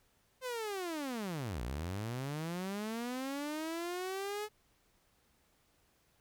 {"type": "linear two-way sweep", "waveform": "sawtooth", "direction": "down then up", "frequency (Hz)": [523.3, 55, 428.5], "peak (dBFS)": -33, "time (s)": [0.41, 4.49], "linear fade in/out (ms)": 50, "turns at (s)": 1.62, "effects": ["pink hiss -72 dBFS RMS until 6.2 s"]}